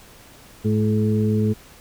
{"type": "harmonic tone with a mistuned harmonic", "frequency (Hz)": 107.3, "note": "A2", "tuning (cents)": -43, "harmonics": [1, 2, 3, 4], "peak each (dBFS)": [-20, -20, -32, -25], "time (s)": [0.64, 1.54], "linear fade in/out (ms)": 20, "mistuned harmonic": 3, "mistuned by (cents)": 47, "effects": ["pink hiss -47 dBFS RMS until 1.8 s"]}